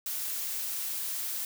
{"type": "noise", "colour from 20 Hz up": "blue", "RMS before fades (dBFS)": -34, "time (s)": [0.06, 1.45], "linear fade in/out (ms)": 2, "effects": []}